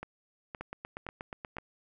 two click trains, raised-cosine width 0.5 ms, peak -24 / -24 dBFS, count 4 / 9, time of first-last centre 0.03-1.584 / 0.61-1.568 s, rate 1.93 / 8.35 Hz, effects none

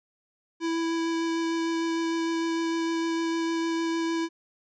square tone with vibrato, 330.4 Hz, E4, 4 cents sharp, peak -26 dBFS, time 0.6-4.29 s, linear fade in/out 50 ms, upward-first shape sine, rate 6.6 Hz, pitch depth 8 cents each way, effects resampled to 16000 Hz

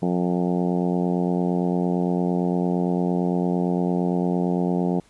harmonic tone, 88.8 Hz, F2, 29 cents sharp, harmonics 2 / 3 / 4 / 5 / 6 / 7 / 8 / 9 / 10, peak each -22 / -27 / -28 / -30 / -37 / -35 / -34 / -36 / -42 dBFS, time 0.02-5 s, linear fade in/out 5 ms, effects pink hiss -57 dBFS RMS until 5.09 s + resampled to 24000 Hz

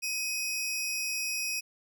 sawtooth tone pair together, 2521 / 5615 Hz, D#7 / F8, +22 / +8 cents, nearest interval octave + major second, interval 1386 cents, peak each -29 / -32 dBFS, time 0.02-1.61 s, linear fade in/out 20 ms, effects none

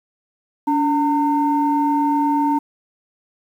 sine tone pair together, 287.3 / 910 Hz, D4 / A#5, -38 / -42 cents, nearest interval octave + minor sixth, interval 1996 cents, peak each -17 dBFS, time 0.67-2.59 s, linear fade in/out 10 ms, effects tanh soft clip ceiling -8 dBFS + 8-bit

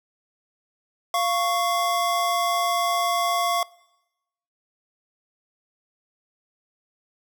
square tone pair together, 694 / 1108.7 Hz, F5 / C#6, -11 / 0 cents, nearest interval minor sixth, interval 811 cents, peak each -24 dBFS, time 1.14-3.63 s, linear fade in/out 2 ms, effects noise-tail reverb RT60 0.9 s tail -22 dB re dry

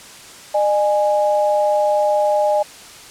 sine tone pair together, 606 / 830.6 Hz, D#5 / G#5, -46 / 0 cents, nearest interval perfect fourth, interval 546 cents, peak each -15 / -18 dBFS, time 0.54-2.63 s, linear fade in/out 10 ms, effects white hiss -39 dBFS RMS until 3.1 s + low-pass 9000 Hz 12 dB/octave

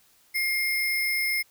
sine tone with sample-and-hold, 2124 Hz, C7, 25 cents sharp, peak -23 dBFS, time 0.34-1.43 s, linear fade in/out 20 ms, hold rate 7350 Hz, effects white hiss -61 dBFS RMS until 1.5 s

